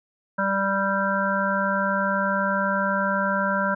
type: harmonic tone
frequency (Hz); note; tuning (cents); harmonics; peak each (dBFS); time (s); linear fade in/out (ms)
196; G3; 0; 1 / 3 / 5 / 7 / 8; -27 / -27 / -27 / -27 / -27; 0.38-3.75; 10
effects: none